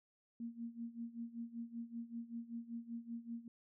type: tone with tremolo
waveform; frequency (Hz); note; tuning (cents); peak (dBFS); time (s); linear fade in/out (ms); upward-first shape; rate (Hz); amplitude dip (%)
sine; 233.1; A#3; 0; -40; 0.4-3.48; 2; sine; 5.2; 85
effects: none